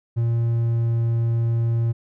triangle tone with pitch glide, 116.54 to 115.87 Hz, A#2 to A#2, 0 to -10 cents, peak -16 dBFS, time 0.16-1.93 s, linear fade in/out 20 ms, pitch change -10 cents, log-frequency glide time 0.41-0.99 s, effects none

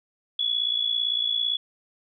sine tone with amplitude modulation, 3398 Hz, G#7, 39 cents sharp, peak -19 dBFS, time 0.39-1.57 s, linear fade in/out 5 ms, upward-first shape sine, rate 57.8 Hz, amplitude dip 75%, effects none

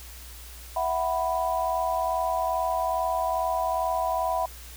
sine chord, E suspended second, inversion none, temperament just, 659.3 / 741.7 / 988.9 Hz, E5 / F#5 / B5, 0 / +4 / +2 cents, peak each -28 dBFS, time 0.76-4.46 s, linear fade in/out 5 ms, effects added 60 Hz sine -43 dBFS peak until 4.76 s + white hiss -46 dBFS RMS until 4.76 s

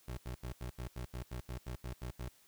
25% pulse tone bursts, 61.6 Hz, B1, 4 cents flat, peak -36 dBFS, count 13, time 0.08-2.288 s, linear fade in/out 5 ms, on 96 ms, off 80 ms, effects white hiss -66 dBFS RMS until 2.47 s

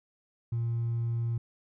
triangle tone with hard clipping, 116.54 Hz, A#2, in tune, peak -27 dBFS, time 0.52-1.38 s, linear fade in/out 5 ms, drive 2 dB, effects none

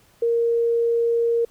sine tone, 466.2 Hz, A#4, in tune, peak -17 dBFS, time 0.22-1.45 s, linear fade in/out 5 ms, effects pink hiss -57 dBFS RMS until 1.5 s

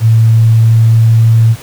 sine tone with pitch glide, 112.7 to 113.42 Hz, A2 to A#2, +42 to -47 cents, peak -3 dBFS, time 0-1.56 s, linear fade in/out 50 ms, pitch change +11 cents, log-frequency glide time 0.29-1.3 s, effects pink hiss -32 dBFS RMS until 1.62 s + high-pass 60 Hz 12 dB/octave

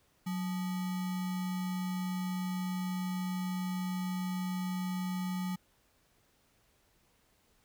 sine tone with sample-and-hold, 183.3 Hz, F#3, 16 cents flat, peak -32 dBFS, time 0.26-5.56 s, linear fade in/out 10 ms, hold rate 1050 Hz, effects pink hiss -70 dBFS RMS until 7.64 s

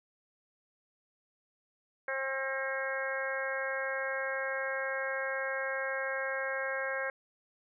harmonic tone with a mistuned harmonic, 267.8 Hz, C4, 40 cents sharp, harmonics 2 / 3 / 4 / 5 / 6 / 7 / 8, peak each -36 / -45 / -43 / -44 / -36 / -41 / -42 dBFS, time 2.08-7.1 s, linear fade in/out 2 ms, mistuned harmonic 8, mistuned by +18 cents, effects none

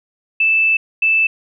sine tone bursts at uneven times, 2637 Hz, E7, in tune, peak -11 dBFS, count 2, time 0.4-0.77 / 1.02-1.27 s, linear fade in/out 5 ms, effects none

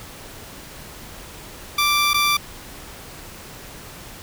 15% pulse tone with dropouts, 1174.7 Hz, D6, in tune, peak -10 dBFS, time 1.78-2.37 s, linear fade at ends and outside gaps 5 ms, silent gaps 2.134-2.142 s, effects pink hiss -39 dBFS RMS until 4.22 s

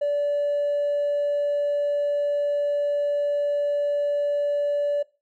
sine tone with hard clipping, 579 Hz, D5, 25 cents flat, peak -21 dBFS, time 0.01-5.03 s, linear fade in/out 10 ms, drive 1 dB, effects noise-tail reverb RT60 0.3 s tail -20 dB re dry

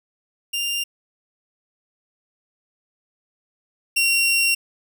sawtooth tone pair in turn, 2794 / 2746 Hz, F7 / F7, 0 / -30 cents, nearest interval unison, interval 30 cents, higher first, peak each -19 / -13 dBFS, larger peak second, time 0.53-0.84 / 3.96-4.55 s, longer second, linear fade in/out 10 ms, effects none

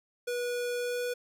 square tone with pitch glide, 486.4 to 489.5 Hz, B4 to B4, -26 to -15 cents, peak -31 dBFS, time 0.27-1.14 s, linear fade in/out 10 ms, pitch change +11 cents, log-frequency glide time 0.76-1.01 s, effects none

